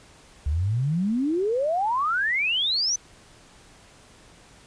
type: exponential sweep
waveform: sine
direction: up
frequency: 68.6 to 6160 Hz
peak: -21 dBFS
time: 0.46-2.96 s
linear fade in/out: 5 ms
effects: pink hiss -52 dBFS RMS until 4.66 s + resampled to 22050 Hz

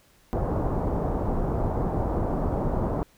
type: low-pass noise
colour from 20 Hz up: pink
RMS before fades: -26 dBFS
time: 0.33-3.03 s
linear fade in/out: 0 ms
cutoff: 930 Hz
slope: 24 dB/octave
effects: pink hiss -60 dBFS RMS until 3.17 s

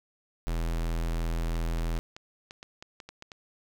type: tone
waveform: square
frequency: 41.48 Hz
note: E1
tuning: 12 cents sharp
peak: -28 dBFS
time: 0.47-1.99 s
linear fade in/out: 0 ms
type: clicks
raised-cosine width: 0.2 ms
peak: -26 dBFS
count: 11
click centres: 1.556 / 1.787 / 1.968 / 2.165 / 2.509 / 2.629 / 2.825 / 3.002 / 3.09 / 3.224 / 3.318 s
effects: none

